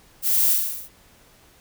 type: noise with echo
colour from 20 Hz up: violet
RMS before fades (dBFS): -21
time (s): 0.22-0.57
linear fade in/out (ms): 50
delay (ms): 54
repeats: 6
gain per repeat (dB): -3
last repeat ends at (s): 0.894
effects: pink hiss -54 dBFS RMS until 1.6 s